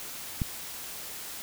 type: click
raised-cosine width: 5 ms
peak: -15 dBFS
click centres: 0.418 s
effects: white hiss -40 dBFS RMS until 1.42 s